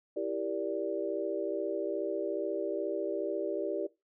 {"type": "chord", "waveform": "sine", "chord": "E half-diminished seventh", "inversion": "none", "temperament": "equal with one note detuned", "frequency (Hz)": [329.6, 392, 466.2, 584.3], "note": ["E4", "G4", "Bb4", "D5"], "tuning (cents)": [0, 0, 0, -9], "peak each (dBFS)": [-37, -35, -38, -35], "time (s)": [0.16, 3.87], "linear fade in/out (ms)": 10, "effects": ["noise-tail reverb RT60 0.2 s tail -18 dB re dry"]}